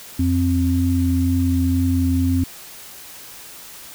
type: tone pair together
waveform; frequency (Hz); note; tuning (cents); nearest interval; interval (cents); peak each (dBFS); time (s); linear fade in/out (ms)
sine; 86.92 / 262.8; F2 / C4; -8 / +8; octave + perfect fifth; 1916; -18; 0.19-2.44; 5
effects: white hiss -39 dBFS RMS until 3.94 s